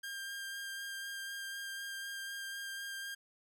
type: tone with vibrato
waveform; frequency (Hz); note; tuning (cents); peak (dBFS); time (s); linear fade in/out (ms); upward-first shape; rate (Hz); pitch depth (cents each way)
sawtooth; 1600; G6; +35; -37; 0.03-3.15; 10; sine; 4; 11
effects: none